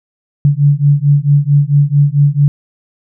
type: beating tone pair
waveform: sine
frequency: 141.6 / 146.1 Hz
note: C#3 / D3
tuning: +37 / -9 cents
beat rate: 4.5 Hz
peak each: -10 dBFS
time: 0.45-2.48 s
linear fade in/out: 0 ms
effects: none